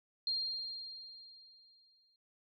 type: tone with exponential decay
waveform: sine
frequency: 4206 Hz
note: C8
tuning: 8 cents sharp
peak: -31 dBFS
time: 0.27-2.16 s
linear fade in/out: 2 ms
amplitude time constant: 410 ms
effects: none